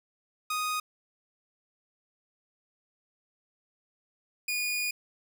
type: tone pair in turn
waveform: sawtooth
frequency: 1244.5 / 2450 Hz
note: D#6 / D#7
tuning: 0 / -27 cents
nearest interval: octave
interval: 1173 cents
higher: second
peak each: -25 dBFS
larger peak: neither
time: 0.5-0.8 / 4.48-4.91 s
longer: second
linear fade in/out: 5 ms
effects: none